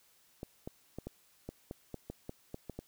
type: clicks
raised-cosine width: 2 ms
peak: -27 dBFS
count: 12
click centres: 0.431 / 0.675 / 0.986 / 1.07 / 1.49 / 1.711 / 1.943 / 2.1 / 2.294 / 2.544 / 2.697 / 2.79 s
effects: white hiss -67 dBFS RMS until 2.87 s